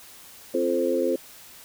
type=harmonic tone with a mistuned harmonic; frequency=87.31 Hz; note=F2; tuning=in tune; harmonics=3 / 4 / 5 / 6; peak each=-29 / -26 / -27 / -25 dBFS; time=0.54-1.16 s; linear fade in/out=5 ms; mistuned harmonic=4; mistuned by=-30 cents; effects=white hiss -47 dBFS RMS until 1.64 s